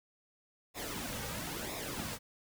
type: noise with flanger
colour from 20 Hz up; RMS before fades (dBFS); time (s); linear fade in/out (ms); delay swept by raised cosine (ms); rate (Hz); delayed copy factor
pink; -40; 0.74-2.19; 50; 0.65 to 2.95; 1; -0.65
effects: none